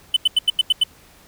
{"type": "tone bursts", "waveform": "triangle", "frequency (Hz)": 3016, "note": "F#7", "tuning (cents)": 32, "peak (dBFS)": -10, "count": 7, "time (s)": [0.14, 0.837], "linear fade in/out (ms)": 5, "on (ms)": 25, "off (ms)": 87, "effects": ["pink hiss -50 dBFS RMS until 1.27 s"]}